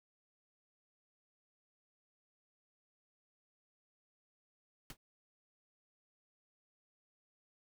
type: noise with exponential decay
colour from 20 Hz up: pink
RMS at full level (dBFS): -42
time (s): 4.9-4.97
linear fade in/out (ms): 2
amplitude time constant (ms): 15
effects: none